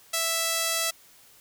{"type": "tone with band-pass filter", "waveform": "sawtooth", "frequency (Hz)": 659.3, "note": "E5", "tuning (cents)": 0, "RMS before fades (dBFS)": -27, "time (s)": [0.13, 0.91], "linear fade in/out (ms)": 10, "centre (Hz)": 9100, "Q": 0.51, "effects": ["white hiss -55 dBFS RMS until 1.4 s"]}